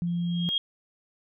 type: tone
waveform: sine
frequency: 172.8 Hz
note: F3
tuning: 18 cents flat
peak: -25 dBFS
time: 0.02-0.49 s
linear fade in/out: 0 ms
type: tone with exponential growth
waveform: sine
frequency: 3254 Hz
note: G#7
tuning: 36 cents flat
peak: -21 dBFS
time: 0.07-0.58 s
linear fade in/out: 2 ms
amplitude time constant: 110 ms
effects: none